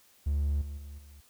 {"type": "tone with level steps", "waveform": "triangle", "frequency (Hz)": 72.2, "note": "D2", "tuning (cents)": -29, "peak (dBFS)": [-23, -34, -39, -47], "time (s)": [0.26, 1.21], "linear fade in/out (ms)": 10, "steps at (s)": [0.61, 0.77, 0.98], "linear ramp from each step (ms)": 10, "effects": ["tanh soft clip ceiling -19 dBFS", "white hiss -62 dBFS RMS until 1.29 s"]}